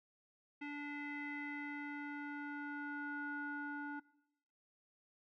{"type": "tone with low-pass filter sweep", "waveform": "square", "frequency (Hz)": 290, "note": "D4", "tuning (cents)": -22, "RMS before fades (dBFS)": -44, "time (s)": [0.61, 4], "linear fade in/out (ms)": 10, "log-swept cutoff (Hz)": [2300, 1300], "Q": 6.2, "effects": ["noise-tail reverb RT60 0.9 s tail -21 dB re dry"]}